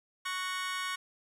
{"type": "chord", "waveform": "25% pulse", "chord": "F# major", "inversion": "second", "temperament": "just", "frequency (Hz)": [1110, 1480, 1850], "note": ["C#6", "F#6", "A#6"], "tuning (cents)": [2, 0, -14], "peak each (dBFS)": [-32, -35, -37], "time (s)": [0.25, 0.96], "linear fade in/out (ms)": 10, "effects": ["low-pass 10000 Hz 12 dB/octave", "10-bit"]}